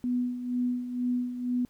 sine tone with tremolo, 246.9 Hz, B3, in tune, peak -24 dBFS, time 0.04-1.65 s, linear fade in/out 0 ms, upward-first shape sine, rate 2.1 Hz, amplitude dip 65%, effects pink hiss -65 dBFS RMS until 1.69 s

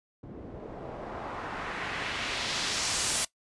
white noise with low-pass filter sweep, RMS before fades -34 dBFS, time 0.23-3.25 s, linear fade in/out 5 ms, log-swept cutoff 290 to 10000 Hz, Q 1.2, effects noise-tail reverb RT60 0.1 s tail -19 dB re dry + resampled to 24000 Hz

